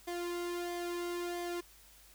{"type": "tone with flanger", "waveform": "sawtooth", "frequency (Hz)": 349.2, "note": "F4", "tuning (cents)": 0, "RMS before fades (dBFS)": -38, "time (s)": [0.07, 1.61], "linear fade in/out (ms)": 10, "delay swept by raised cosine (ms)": [0.73, 1.69], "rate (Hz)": 1.5, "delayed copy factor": -0.65, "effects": ["added 50 Hz sine -63 dBFS peak until 2.14 s", "white hiss -60 dBFS RMS until 2.14 s"]}